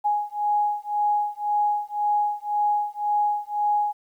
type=beating tone pair; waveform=sine; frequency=830.6 / 832.5 Hz; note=G#5 / G#5; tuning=0 / +4 cents; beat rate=1.9 Hz; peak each=-24 dBFS; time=0.04-3.93 s; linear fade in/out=20 ms; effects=10-bit